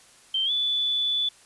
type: tone with pitch glide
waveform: sine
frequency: 3126 to 3469 Hz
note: G7 to A7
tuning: -6 to -25 cents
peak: -22 dBFS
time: 0.34-1.29 s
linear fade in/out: 5 ms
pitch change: +181 cents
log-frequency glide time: 0.45-0.51 s
effects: white hiss -54 dBFS RMS until 1.45 s + resampled to 24000 Hz